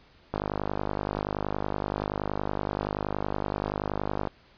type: click train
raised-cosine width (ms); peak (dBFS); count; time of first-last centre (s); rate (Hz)
1; -14; 200; 0.34-4.273; 50.6
effects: pink hiss -58 dBFS RMS until 4.57 s + resampled to 11025 Hz